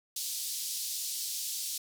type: band-pass noise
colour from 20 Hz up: pink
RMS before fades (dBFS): -36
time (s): 0.16-1.78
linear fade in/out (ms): 5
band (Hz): 4100 to 16000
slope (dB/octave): 24
effects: none